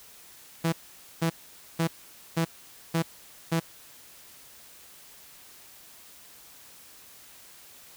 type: tone bursts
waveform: sawtooth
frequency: 164.81 Hz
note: E3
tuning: in tune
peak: -19 dBFS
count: 6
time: 0.64-3.6 s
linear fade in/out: 10 ms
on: 85 ms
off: 490 ms
effects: white hiss -51 dBFS RMS until 7.96 s